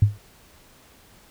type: tone with exponential decay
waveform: sine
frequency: 103.4 Hz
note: G#2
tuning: 7 cents flat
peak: -8 dBFS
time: 0.02-0.18 s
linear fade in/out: 5 ms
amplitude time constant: 34 ms
effects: tanh soft clip ceiling -4 dBFS + pink hiss -53 dBFS RMS until 1.3 s